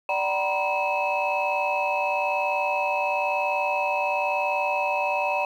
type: tone cluster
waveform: sine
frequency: 586 / 762 / 947 / 1008 / 2591 Hz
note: D5 / G5 / A#5 / B5 / E7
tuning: -4 / -49 / +27 / +35 / -30 cents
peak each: -27 / -27 / -27 / -33 / -27 dBFS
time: 0.09-5.45 s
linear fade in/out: 2 ms
effects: tanh soft clip ceiling -15 dBFS + 9-bit